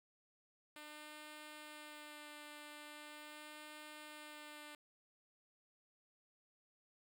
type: tone with vibrato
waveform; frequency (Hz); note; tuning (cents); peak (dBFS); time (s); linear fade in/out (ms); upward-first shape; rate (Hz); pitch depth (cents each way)
5% pulse; 300; D4; +37; -40; 0.76-4.75; 2; sine; 0.41; 15
effects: none

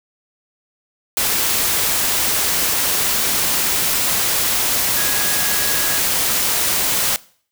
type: tone in noise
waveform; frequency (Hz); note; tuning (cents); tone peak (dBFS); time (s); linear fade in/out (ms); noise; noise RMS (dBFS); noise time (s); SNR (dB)
sine; 1661.2; G#6; 0; -27; 4.97-5.99; 0; white; -18; 1.17-7.16; -12
effects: noise-tail reverb RT60 0.5 s tail -21 dB re dry

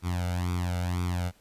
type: tone with flanger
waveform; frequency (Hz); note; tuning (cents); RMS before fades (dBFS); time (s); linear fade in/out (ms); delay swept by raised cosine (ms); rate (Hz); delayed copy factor
sawtooth; 88.9; F2; +31; -29; 0.02-1.32; 50; 0.85 to 1.41; 2; +0.85
effects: pink hiss -62 dBFS RMS until 1.4 s + resampled to 32000 Hz

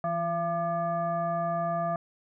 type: tone with frequency modulation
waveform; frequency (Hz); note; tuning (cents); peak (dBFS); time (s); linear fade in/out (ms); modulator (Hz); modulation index
sine; 680; F5; -46; -26; 0.04-1.96; 2; 513; 0.92
effects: none

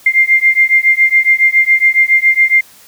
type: beating tone pair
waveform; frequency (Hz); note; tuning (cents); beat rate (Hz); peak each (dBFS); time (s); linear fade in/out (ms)
sine; 2100 / 2107.2; C7 / C7; +6 / +12; 7.2; -10; 0.06-2.61; 5
effects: white hiss -42 dBFS RMS until 2.87 s + high-pass 60 Hz 12 dB/octave

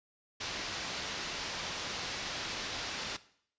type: low-pass noise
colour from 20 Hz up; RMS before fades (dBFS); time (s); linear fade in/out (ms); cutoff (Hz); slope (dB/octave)
white; -39; 0.4-3.17; 10; 5500; 24
effects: noise-tail reverb RT60 0.6 s tail -17 dB re dry + resampled to 16000 Hz

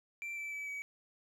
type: tone with pitch steps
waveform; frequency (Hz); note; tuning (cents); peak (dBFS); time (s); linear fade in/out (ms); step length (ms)
triangle; 2349 / 2323 / 2298 / 2273; D7 / D7 / D7 / C#7; 0 / -20 / -38 / +43; -37; 0.22-0.82; 0; 150
effects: none

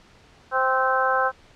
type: harmonic tone with a mistuned harmonic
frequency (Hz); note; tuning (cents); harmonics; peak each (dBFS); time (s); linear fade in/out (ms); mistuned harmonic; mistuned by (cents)
261.6; C4; 0; 2 / 3 / 4 / 5 / 6; -25 / -25 / -25 / -25 / -25; 0.51-1.32; 50; 6; -27
effects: pink hiss -53 dBFS RMS until 1.55 s + low-pass 5000 Hz 12 dB/octave

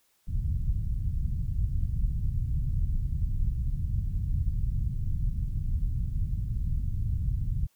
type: low-pass noise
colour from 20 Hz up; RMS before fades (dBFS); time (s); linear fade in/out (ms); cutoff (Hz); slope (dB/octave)
pink; -28; 0.27-7.67; 20; 130; 24
effects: white hiss -69 dBFS RMS until 7.75 s

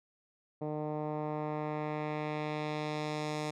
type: tone with low-pass filter sweep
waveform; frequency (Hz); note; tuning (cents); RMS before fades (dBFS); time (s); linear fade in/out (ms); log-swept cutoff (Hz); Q
10% pulse; 151.7; D#3; -44; -36; 0.61-3.51; 10; 620 to 7300; 1
effects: none

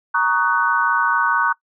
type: chord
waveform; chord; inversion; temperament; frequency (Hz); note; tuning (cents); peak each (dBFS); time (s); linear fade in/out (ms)
sine; D# minor seventh; second; just; 933.4 / 1120.1 / 1244.5 / 1493.4; A#5 / C#6 / D#6 / F#6; +2 / +18 / 0 / +16; -21 / -20 / -24 / -18; 0.14-1.53; 10
effects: noise-tail reverb RT60 0.1 s tail -22 dB re dry

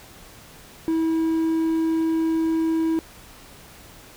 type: tone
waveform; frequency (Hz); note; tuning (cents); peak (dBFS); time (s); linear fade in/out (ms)
triangle; 324; E4; -30; -17; 0.88-2.99; 0
effects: pink hiss -46 dBFS RMS until 4.16 s

